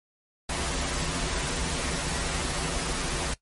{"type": "noise with comb filter", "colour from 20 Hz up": "pink", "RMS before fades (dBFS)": -29, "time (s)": [0.49, 3.34], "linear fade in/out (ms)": 5, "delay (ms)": 9.6, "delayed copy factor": -1, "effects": ["noise-tail reverb RT60 0.1 s tail -18 dB re dry", "MP3 48 kbps"]}